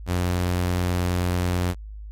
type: tone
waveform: sawtooth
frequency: 89.3 Hz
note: F2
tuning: 39 cents sharp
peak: -17 dBFS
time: 0.06-1.75 s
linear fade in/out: 50 ms
effects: added 52 Hz sine -34 dBFS peak until 2.11 s + MP3 64 kbps